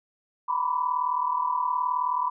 sine tone cluster, 964 / 1003 / 1158 Hz, B5 / B5 / D6, -42 / +26 / -25 cents, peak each -29 / -25 / -33 dBFS, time 0.48-2.3 s, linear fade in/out 10 ms, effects none

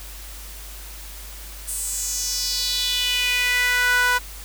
sawtooth tone with high-pass filter sweep, 493.9 Hz, B4, in tune, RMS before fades -22 dBFS, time 1.67-4.19 s, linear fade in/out 20 ms, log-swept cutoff 9500 to 1200 Hz, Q 3.6, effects added 50 Hz sine -37 dBFS peak until 4.44 s + white hiss -40 dBFS RMS until 4.44 s

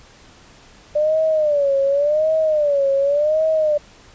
sine tone with vibrato, 590 Hz, D5, 8 cents sharp, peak -14 dBFS, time 0.95-3.78 s, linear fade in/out 10 ms, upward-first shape sine, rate 0.89 Hz, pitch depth 130 cents each way, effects pink hiss -47 dBFS RMS until 4.14 s + resampled to 16000 Hz

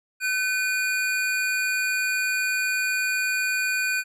square tone pair together, 1520 / 2448 Hz, F#6 / D#7, +46 / -29 cents, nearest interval minor sixth, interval 825 cents, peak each -26 dBFS, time 0.2-4.04 s, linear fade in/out 50 ms, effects low-pass 12000 Hz 12 dB/octave

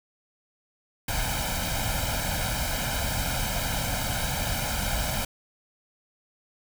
pink noise with comb filter, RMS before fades -28 dBFS, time 1.08-5.25 s, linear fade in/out 5 ms, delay 1.3 ms, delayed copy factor +0.85, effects none

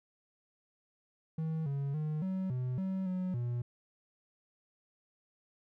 triangle tone with pitch steps, 159.8 / 139.6 / 153.4 / 188.6 / 126.4 / 189.9 / 184 / 120.8 Hz, D#3 / C#3 / D#3 / F#3 / B2 / F#3 / F#3 / B2, +47 / +13 / -24 / +33 / +41 / +45 / -9 / -38 cents, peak -30 dBFS, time 1.38-3.62 s, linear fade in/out 5 ms, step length 280 ms, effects none

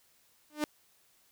sawtooth tone with exponential growth, 300 Hz, D4, 37 cents sharp, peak -22 dBFS, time 0.5-0.64 s, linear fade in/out 1 ms, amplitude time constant 29 ms, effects white hiss -67 dBFS RMS until 1.31 s

